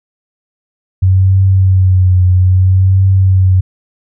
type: tone with vibrato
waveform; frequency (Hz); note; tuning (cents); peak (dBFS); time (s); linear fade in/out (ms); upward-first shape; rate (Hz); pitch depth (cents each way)
sine; 93.4; F#2; +17; -5; 1.02-3.61; 10; triangle; 0.61; 48
effects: none